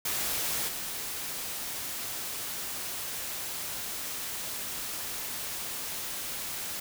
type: noise with level steps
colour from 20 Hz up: white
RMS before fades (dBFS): -31 / -36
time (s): 0.05-6.8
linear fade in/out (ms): 5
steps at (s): 0.67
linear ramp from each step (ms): 20
effects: none